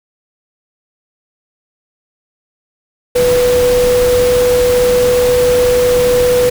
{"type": "tone in noise", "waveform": "sine", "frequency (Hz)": 493.9, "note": "B4", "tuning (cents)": 0, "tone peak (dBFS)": -8, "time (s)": [3.15, 6.5], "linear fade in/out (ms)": 10, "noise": "pink", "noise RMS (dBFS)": -20, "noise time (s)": [3.15, 6.5], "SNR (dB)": 9, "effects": []}